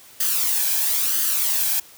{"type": "noise with flanger", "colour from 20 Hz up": "blue", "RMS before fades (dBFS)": -21, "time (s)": [0.2, 1.8], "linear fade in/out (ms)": 5, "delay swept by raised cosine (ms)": [0.63, 1.25], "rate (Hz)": 1, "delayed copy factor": 0.55, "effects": ["white hiss -47 dBFS RMS until 1.97 s"]}